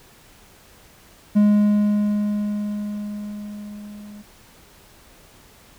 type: tone with level ramp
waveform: triangle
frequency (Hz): 207.7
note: G#3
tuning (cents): 0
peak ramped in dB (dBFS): -9 to -35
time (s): 1.35-4.23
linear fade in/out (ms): 20
effects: pink hiss -50 dBFS RMS until 5.78 s